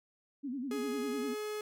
sine tone with vibrato, 262 Hz, C4, 2 cents sharp, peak -35 dBFS, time 0.43-1.35 s, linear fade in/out 20 ms, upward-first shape sine, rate 10 Hz, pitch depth 160 cents each way
45% pulse tone with pitch glide, 418.4 to 423.3 Hz, G#4 to G#4, +13 to +33 cents, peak -36 dBFS, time 0.71-1.61 s, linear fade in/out 2 ms, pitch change +20 cents, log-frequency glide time 1.08-1.37 s
effects none

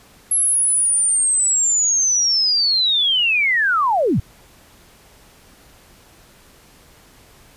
sine linear sweep, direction down, 11175 to 72.4 Hz, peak -14 dBFS, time 0.31-4.2 s, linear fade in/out 5 ms, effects pink hiss -49 dBFS RMS until 7.56 s + resampled to 32000 Hz

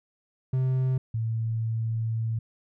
triangle / sine tone pair in turn, 129.9 / 112.78 Hz, C3 / A2, -12 / +43 cents, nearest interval major second, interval 245 cents, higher first, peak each -20 / -25 dBFS, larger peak first, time 0.53-0.98 / 1.14-2.39 s, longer second, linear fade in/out 5 ms, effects none

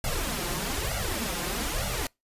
pink noise with flanger, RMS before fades -30 dBFS, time 0.04-2.07 s, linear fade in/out 2 ms, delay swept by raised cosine 1.4 to 5.8 ms, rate 1.1 Hz, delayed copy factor +0.85, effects noise-tail reverb RT60 0.2 s tail -26 dB re dry + resampled to 32000 Hz

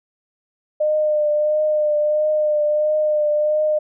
sine tone with vibrato, 605 Hz, D#5, 49 cents flat, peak -15 dBFS, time 0.8-3.79 s, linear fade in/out 10 ms, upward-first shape triangle, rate 1.5 Hz, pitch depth 27 cents each way, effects none

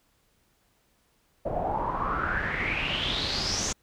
pink noise with low-pass filter sweep, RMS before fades -29 dBFS, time 1.45-3.73 s, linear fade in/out 10 ms, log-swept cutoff 620 to 6700 Hz, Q 7.2, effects pink hiss -68 dBFS RMS until 3.82 s

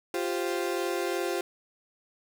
35% pulse chord, F suspended second, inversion none, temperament equal, 349.2 / 392 / 523.3 Hz, F4 / G4 / C5, 0 / 0 / 0 cents, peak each -29 / -31 / -33 dBFS, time 0.14-1.41 s, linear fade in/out 2 ms, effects none

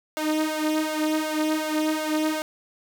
sawtooth tone with flanger, 309.7 Hz, D#4, 8 cents flat, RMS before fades -25 dBFS, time 0.17-2.42 s, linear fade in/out 0 ms, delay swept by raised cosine 1.8 to 3.6 ms, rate 2.7 Hz, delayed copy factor +0.75, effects none

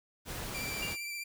pink noise, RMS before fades -40 dBFS, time 0.25-0.97 s, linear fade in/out 50 ms
sawtooth tone with vibrato, 2349 Hz, D7, in tune, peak -34 dBFS, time 0.54-1.24 s, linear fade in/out 10 ms, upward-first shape sine, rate 15 Hz, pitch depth 23 cents each way
sine tone with exponential decay, 2800 Hz, F7, 4 cents sharp, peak -34 dBFS, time 0.82-1.08 s, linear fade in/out 5 ms, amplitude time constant 55 ms
effects none

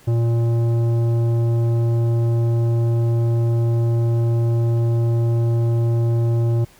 sine tone with tanh clipping, 116.54 Hz, A#2, in tune, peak -17 dBFS, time 0.07-6.65 s, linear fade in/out 10 ms, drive 12 dB, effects pink hiss -50 dBFS RMS until 6.79 s

